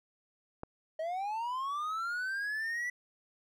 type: click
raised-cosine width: 1 ms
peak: -25 dBFS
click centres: 0.634 s
type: linear sweep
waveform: triangle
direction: up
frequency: 622.3 to 1975.5 Hz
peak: -31 dBFS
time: 0.99-2.9 s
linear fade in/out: 5 ms
effects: none